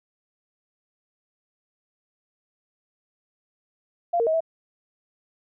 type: tone with pitch steps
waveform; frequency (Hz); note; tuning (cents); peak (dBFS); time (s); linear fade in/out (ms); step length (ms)
sine; 691 / 462 / 635 / 653; F5 / A#4 / D#5 / E5; -19 / -16 / +35 / -17; -19; 4.13-4.406; 10; 69
effects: none